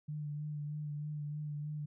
sine tone with vibrato, 149 Hz, D3, 25 cents sharp, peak -37 dBFS, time 0.08-1.86 s, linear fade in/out 10 ms, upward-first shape sine, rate 3.2 Hz, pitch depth 25 cents each way, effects none

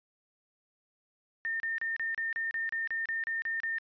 sine tone bursts, 1815 Hz, A#6, 47 cents flat, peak -30 dBFS, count 13, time 1.45-3.784 s, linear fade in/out 0 ms, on 150 ms, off 32 ms, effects resampled to 11025 Hz

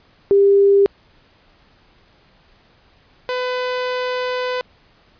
sine / sawtooth tone pair in turn, 398.5 / 502.1 Hz, G4 / B4, +28 / +29 cents, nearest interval major third, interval 401 cents, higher second, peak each -9 / -16 dBFS, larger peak first, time 0.31-0.86 / 3.29-4.61 s, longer second, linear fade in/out 0 ms, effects pink hiss -54 dBFS RMS until 5.19 s + resampled to 11025 Hz

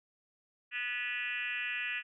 sine tone with frequency modulation, 2200 Hz, C#7, 14 cents flat, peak -33 dBFS, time 0.71-2.03 s, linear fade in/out 50 ms, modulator 242 Hz, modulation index 2.6, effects none

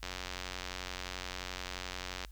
click train, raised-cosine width 0.2 ms, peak -21 dBFS, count 204, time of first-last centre 0.03-2.249 s, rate 91.5 Hz, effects added 50 Hz sine -47 dBFS peak until 2.31 s + white hiss -66 dBFS RMS until 2.31 s

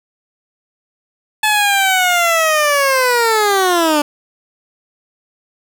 15% pulse linear sweep, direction down, 865 to 288.8 Hz, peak -5 dBFS, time 1.43-4.02 s, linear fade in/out 5 ms, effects none

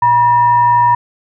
sine tone with frequency modulation, 962 Hz, B5, 46 cents flat, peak -7 dBFS, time 0.02-0.95 s, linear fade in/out 5 ms, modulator 844 Hz, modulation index 0.3, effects none

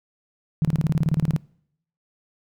sine tone bursts, 155.56 Hz, D#3, in tune, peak -16 dBFS, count 14, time 0.62-1.363 s, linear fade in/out 0 ms, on 28 ms, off 27 ms, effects noise-tail reverb RT60 0.7 s tail -24 dB re dry

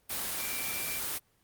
sine tone in noise, 2349 Hz, D7, in tune, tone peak -39 dBFS, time 0.38-1 s, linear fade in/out 20 ms, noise white, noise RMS -34 dBFS, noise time 0.09-1.19 s, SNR -8 dB, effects pink hiss -69 dBFS RMS until 1.43 s + Opus 24 kbps

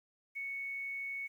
sine tone with quantisation, 2217 Hz, C#7, in tune, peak -37 dBFS, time 0.35-1.28 s, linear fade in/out 20 ms, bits 11, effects none

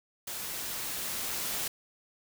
white noise with level ramp, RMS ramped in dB -38 to -33 dBFS, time 0.27-1.68 s, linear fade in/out 5 ms, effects none

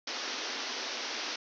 white band-pass noise, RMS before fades -37 dBFS, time 0.07-1.36 s, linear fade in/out 5 ms, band 230 to 6000 Hz, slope 96 dB/octave, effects none

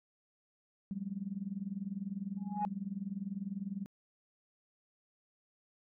sine tone with tremolo, 196 Hz, G3, in tune, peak -32 dBFS, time 0.91-3.86 s, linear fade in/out 0 ms, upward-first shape triangle, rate 20 Hz, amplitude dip 100%
sine tone with exponential growth, 834 Hz, G#5, 7 cents sharp, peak -27 dBFS, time 2.37-2.65 s, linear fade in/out 0 ms, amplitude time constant 59 ms
effects tanh soft clip ceiling -24 dBFS

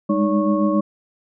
sine tone cluster, 202.9 / 210.1 / 309.3 / 568 / 1100 Hz, G#3 / G#3 / D#4 / C#5 / C#6, -40 / +20 / -10 / +42 / -14 cents, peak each -20 / -24 / -20 / -23 / -26 dBFS, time 0.09-0.81 s, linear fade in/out 10 ms, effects none

